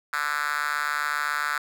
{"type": "tone with high-pass filter", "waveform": "5% pulse", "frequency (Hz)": 147.3, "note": "D3", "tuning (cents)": 6, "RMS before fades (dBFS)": -27, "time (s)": [0.13, 1.58], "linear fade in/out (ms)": 2, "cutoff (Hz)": 1400, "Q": 3.6, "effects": []}